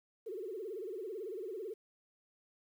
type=tone with vibrato; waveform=sine; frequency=405.8 Hz; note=G#4; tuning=40 cents flat; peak=-39 dBFS; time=0.26-1.74 s; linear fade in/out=10 ms; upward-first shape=sine; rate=18 Hz; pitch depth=220 cents each way; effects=11-bit